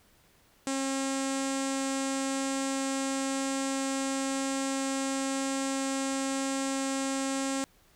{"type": "tone with low-pass filter", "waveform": "sawtooth", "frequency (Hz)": 270.1, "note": "C#4", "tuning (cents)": -45, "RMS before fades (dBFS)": -31, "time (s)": [0.67, 7.64], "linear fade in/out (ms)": 0, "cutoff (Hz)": 7900, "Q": 4.4, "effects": ["pink hiss -63 dBFS RMS until 7.95 s"]}